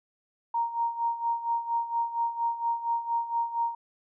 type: tone with tremolo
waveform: sine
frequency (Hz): 932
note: A#5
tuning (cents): -1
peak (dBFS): -23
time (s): 0.54-3.75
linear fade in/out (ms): 5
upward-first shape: sine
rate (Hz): 4.3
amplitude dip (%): 75
effects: none